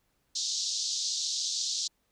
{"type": "band-pass noise", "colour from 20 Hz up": "pink", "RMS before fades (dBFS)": -32, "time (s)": [0.35, 1.88], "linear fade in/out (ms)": 10, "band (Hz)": [3800, 6900], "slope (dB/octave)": 48, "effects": ["pink hiss -74 dBFS RMS until 2.11 s"]}